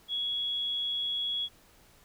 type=tone; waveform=sine; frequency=3347 Hz; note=G#7; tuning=13 cents sharp; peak=-29 dBFS; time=0.08-1.49 s; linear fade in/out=50 ms; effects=pink hiss -60 dBFS RMS until 2.04 s